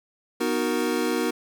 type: chord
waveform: square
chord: B major seventh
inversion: none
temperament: equal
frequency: 246.9 / 311.1 / 370 / 466.2 Hz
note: B3 / D#4 / F#4 / A#4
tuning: 0 / 0 / 0 / 0 cents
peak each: -29 dBFS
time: 0.4-1.31 s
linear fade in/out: 10 ms
effects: none